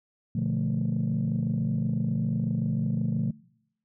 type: chord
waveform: sine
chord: B half-diminished seventh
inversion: none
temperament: equal with one note detuned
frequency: 120.93 / 146.83 / 174.61 / 220 Hz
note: B2 / D3 / F3 / A3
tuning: -36 / 0 / 0 / 0 cents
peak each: -29 dBFS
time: 0.35-3.31 s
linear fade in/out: 5 ms
effects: noise-tail reverb RT60 0.8 s tail -25 dB re dry + tanh soft clip ceiling -19 dBFS